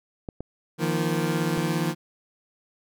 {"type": "clicks", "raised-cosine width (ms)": 2, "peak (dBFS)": -20, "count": 3, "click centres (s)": [0.288, 0.406, 1.576]}
{"type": "chord", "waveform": "25% pulse", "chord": "Eb suspended second", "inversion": "none", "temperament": "equal with one note detuned", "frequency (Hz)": [155.56, 172.81, 233.1], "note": ["Eb3", "F3", "Bb3"], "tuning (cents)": [0, -18, 0], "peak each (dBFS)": [-23, -23, -28], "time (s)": [0.78, 1.95], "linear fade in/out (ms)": 50}
{"effects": []}